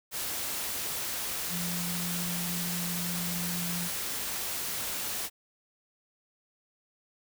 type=tone in noise; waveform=sine; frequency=174.61 Hz; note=F3; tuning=in tune; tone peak=-34 dBFS; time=1.49-3.9 s; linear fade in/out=50 ms; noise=white; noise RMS=-34 dBFS; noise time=0.11-5.3 s; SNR=-3 dB; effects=none